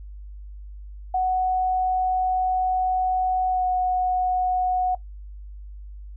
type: tone with pitch glide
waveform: sine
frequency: 742 to 734.3 Hz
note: F#5 to F#5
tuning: +5 to -13 cents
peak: -19 dBFS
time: 1.14-4.95 s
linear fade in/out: 5 ms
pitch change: -18 cents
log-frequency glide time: 3.49-3.65 s
effects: noise-tail reverb RT60 0.1 s tail -17 dB re dry + added 50 Hz sine -36 dBFS peak until 6.16 s